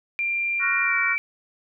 sine tone with pitch glide, 2379 to 2322 Hz, D7 to D7, +22 to -20 cents, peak -22 dBFS, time 0.19-1.18 s, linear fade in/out 0 ms, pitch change -42 cents, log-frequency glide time 0.82-0.96 s
sine chord, Gb major seventh, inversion second, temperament equal, 1108.7 / 1396.9 / 1480 / 1864.7 Hz, Db6 / F6 / Gb6 / Bb6, 0 / 0 / 0 / 0 cents, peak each -30 / -28 / -28 / -26 dBFS, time 0.59-1.17 s, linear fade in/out 50 ms
effects none

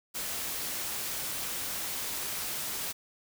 white noise, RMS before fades -35 dBFS, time 0.14-2.93 s, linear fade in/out 20 ms, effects none

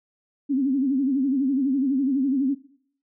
sine tone with vibrato, 270 Hz, C#4, 45 cents flat, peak -19 dBFS, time 0.49-2.55 s, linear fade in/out 20 ms, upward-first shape sine, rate 12 Hz, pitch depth 110 cents each way, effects noise-tail reverb RT60 0.6 s tail -18 dB re dry

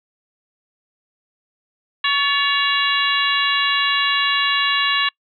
harmonic tone with a mistuned harmonic, 560 Hz, C#5, 18 cents sharp, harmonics 2 / 3 / 4 / 5 / 6 / 7, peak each -22 / -21 / -26 / -21 / -24 / -25 dBFS, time 2.04-5.09 s, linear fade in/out 5 ms, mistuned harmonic 3, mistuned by +52 cents, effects noise-tail reverb RT60 0.1 s tail -26 dB re dry

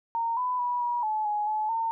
sine tone with pitch steps, 922 / 999 / 975 / 962 / 861 / 837 / 858 / 908 Hz, A#5 / B5 / B5 / B5 / A5 / G#5 / A5 / A#5, -19 / +20 / -23 / -46 / -38 / +13 / -44 / -46 cents, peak -25 dBFS, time 0.15-1.91 s, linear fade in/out 0 ms, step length 220 ms, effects none

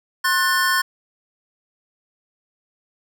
square chord, F# diminished, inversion second, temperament just, 1065.6 / 1480 / 1776 Hz, C6 / F#6 / A6, +31 / 0 / +16 cents, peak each -22 dBFS, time 0.24-0.82 s, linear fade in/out 10 ms, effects none

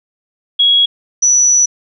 sine tone pair in turn, 3322 / 5919 Hz, G#7 / F#8, 0 / 0 cents, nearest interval minor seventh, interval 1000 cents, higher second, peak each -7 dBFS, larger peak neither, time 0.59-0.86 / 1.22-1.66 s, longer second, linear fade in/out 10 ms, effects none

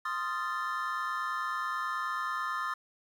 triangle chord, F dominant seventh, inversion second, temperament equal with one note detuned, 1046.5 / 1244.5 / 1373.7 / 1760 Hz, C6 / Eb6 / F6 / A6, 0 / 0 / -29 / 0 cents, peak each -35 / -33 / -38 / -36 dBFS, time 0.05-2.74 s, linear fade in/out 5 ms, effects 10-bit

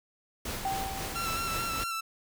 pink noise with tremolo, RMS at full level -35 dBFS, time 0.45-1.84 s, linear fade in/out 5 ms, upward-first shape sine, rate 3.8 Hz, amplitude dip 35%
sine tone with exponential decay, 776 Hz, G5, 18 cents flat, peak -27 dBFS, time 0.65-1.67 s, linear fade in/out 2 ms, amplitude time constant 220 ms
sawtooth tone with vibrato, 1345 Hz, E6, 34 cents sharp, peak -28 dBFS, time 1.15-2.01 s, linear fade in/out 10 ms, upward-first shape square, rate 4.6 Hz, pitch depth 25 cents each way
effects none

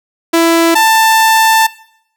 sawtooth tone pair in turn, 332.6 / 887.9 Hz, E4 / A5, +16 / +15 cents, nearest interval octave + perfect fourth, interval 1699 cents, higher second, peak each -3 dBFS, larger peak neither, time 0.33-0.75 / 0.75-1.67 s, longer second, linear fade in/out 10 ms, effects noise-tail reverb RT60 0.7 s tail -19 dB re dry

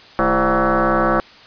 sine tone with frequency modulation, 400.1 Hz, G4, 35 cents sharp, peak -13 dBFS, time 0.19-1.2 s, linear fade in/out 0 ms, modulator 184 Hz, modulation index 5.9, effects white hiss -43 dBFS RMS until 1.46 s + resampled to 11025 Hz

